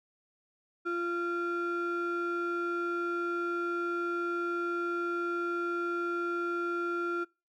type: ring-modulated tone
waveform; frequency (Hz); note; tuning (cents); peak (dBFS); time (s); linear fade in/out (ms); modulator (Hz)
triangle; 517; C5; -21; -24; 0.85-7.25; 20; 863
effects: noise-tail reverb RT60 0.3 s tail -25 dB re dry + MP3 96 kbps